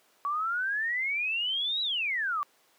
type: exponential two-way sweep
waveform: sine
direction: up then down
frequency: 1123 to 3951 to 1123 Hz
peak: -27 dBFS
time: 0.25-2.43 s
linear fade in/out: 0 ms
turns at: 1.82 s
effects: pink hiss -64 dBFS RMS until 2.78 s + high-pass 400 Hz 12 dB/octave